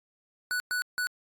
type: tone bursts at uneven times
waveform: square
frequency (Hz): 1480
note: F#6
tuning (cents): 0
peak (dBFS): -28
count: 3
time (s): 0.51-0.6 / 0.71-0.82 / 0.98-1.07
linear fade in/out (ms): 0
effects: AAC 64 kbps